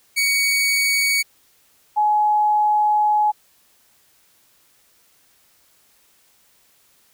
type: tone pair in turn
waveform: sawtooth / sine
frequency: 2244 / 843.5 Hz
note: C#7 / G#5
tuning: +21 / +27 cents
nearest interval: octave + perfect fourth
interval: 1694 cents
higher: first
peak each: -13 / -14 dBFS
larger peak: first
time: 0.16-1.23 / 1.96-3.32 s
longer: second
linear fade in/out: 20 ms
effects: white hiss -58 dBFS RMS until 7.13 s

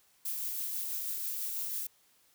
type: noise with tremolo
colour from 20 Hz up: violet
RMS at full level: -35 dBFS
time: 0.25-1.87 s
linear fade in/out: 5 ms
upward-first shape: sine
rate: 6.1 Hz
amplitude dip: 25%
effects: white hiss -67 dBFS RMS until 2.34 s

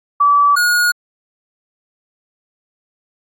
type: tone pair in turn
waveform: sine / square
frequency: 1152 / 1442.4 Hz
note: D6 / F#6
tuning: -34 / -45 cents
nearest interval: major third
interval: 389 cents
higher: second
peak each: -8 / -12 dBFS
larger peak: first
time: 0.2-0.56 / 0.56-0.92 s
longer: neither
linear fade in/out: 10 ms
effects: AAC 64 kbps

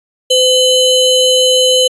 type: ring-modulated tone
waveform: square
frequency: 1771 Hz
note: A6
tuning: 11 cents sharp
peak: -5 dBFS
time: 0.3-1.88 s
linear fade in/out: 10 ms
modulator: 1260 Hz
effects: resampled to 24000 Hz

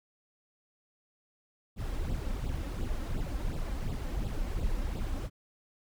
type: noise with flanger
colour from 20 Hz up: brown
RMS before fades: -33 dBFS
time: 1.76-5.3 s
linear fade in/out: 50 ms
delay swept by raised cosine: 0.24 to 3.84 ms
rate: 2.8 Hz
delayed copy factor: +0.7
effects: none

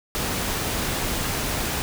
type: noise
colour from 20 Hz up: pink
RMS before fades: -26 dBFS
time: 0.15-1.82 s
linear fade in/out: 0 ms
effects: none

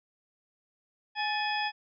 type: harmonic tone with a mistuned harmonic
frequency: 838 Hz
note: G#5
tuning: 15 cents sharp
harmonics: 1 / 2 / 3 / 4 / 6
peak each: -31 / -34 / -36 / -37 / -39 dBFS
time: 1.15-1.72 s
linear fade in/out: 50 ms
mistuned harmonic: 2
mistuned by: +81 cents
effects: none

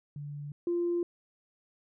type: tone pair in turn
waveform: sine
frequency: 145.3 / 346.5 Hz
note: D3 / F4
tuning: -18 / -14 cents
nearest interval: octave + minor third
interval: 1504 cents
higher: second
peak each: -37 / -26 dBFS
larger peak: second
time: 0.16-0.52 / 0.67-1.03 s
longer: neither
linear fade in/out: 2 ms
effects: tanh soft clip ceiling -22 dBFS

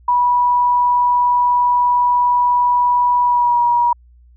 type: tone with pitch glide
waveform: sine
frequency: 977 to 958.6 Hz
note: B5 to A#5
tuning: -19 to +48 cents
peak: -11 dBFS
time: 0.08-3.93 s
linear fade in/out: 5 ms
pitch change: -33 cents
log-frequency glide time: 3.23-3.6 s
effects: added 60 Hz sine -44 dBFS peak until 4.36 s

